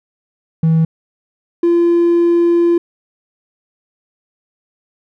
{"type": "tone pair in turn", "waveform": "triangle", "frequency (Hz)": [161.7, 342.6], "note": ["E3", "F4"], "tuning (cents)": [-33, -33], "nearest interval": "octave + minor second", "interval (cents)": 1300, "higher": "second", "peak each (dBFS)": -6, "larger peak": "neither", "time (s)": [[0.63, 0.85], [1.63, 2.78]], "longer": "second", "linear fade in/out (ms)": 5, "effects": ["tanh soft clip ceiling -4 dBFS"]}